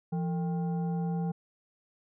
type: tone with frequency modulation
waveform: sine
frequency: 169.4 Hz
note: E3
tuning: 48 cents sharp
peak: -28 dBFS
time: 0.12-1.32 s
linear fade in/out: 10 ms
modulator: 621 Hz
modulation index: 0.46
effects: none